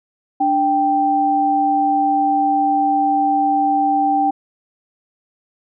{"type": "tone pair together", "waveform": "sine", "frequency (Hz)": [293.7, 784], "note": ["D4", "G5"], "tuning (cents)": [0, 0], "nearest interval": "octave + perfect fourth", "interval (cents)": 1700, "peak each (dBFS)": [-20, -14], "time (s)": [0.4, 4.31], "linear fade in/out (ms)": 10, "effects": []}